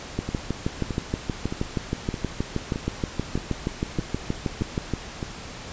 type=two click trains; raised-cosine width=3 ms; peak=-15 / -11 dBFS; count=9 / 31; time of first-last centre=0.29-5.228 / 0.19-4.937 s; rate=1.62 / 6.32 Hz; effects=pink hiss -38 dBFS RMS until 5.72 s + resampled to 16000 Hz